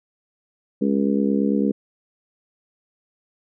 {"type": "harmonic tone", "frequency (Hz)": 69, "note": "C#2", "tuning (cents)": -7, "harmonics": [3, 4, 5, 6, 7], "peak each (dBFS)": [-20, -22, -30, -27, -28], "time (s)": [0.81, 1.72], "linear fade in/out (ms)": 10, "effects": []}